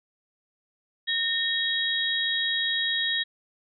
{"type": "tone cluster", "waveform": "sine", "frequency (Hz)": [1832, 3312, 3803], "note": ["A#6", "G#7", "A#7"], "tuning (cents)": [-31, -5, 34], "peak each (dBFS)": -28, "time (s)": [1.07, 3.24], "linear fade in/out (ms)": 20, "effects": []}